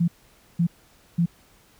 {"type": "tone bursts", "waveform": "sine", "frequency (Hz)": 170.5, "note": "F3", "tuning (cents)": -41, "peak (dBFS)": -17, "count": 3, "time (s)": [0, 1.26], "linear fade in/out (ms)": 10, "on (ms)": 80, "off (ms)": 510, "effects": ["pink hiss -57 dBFS RMS until 1.79 s"]}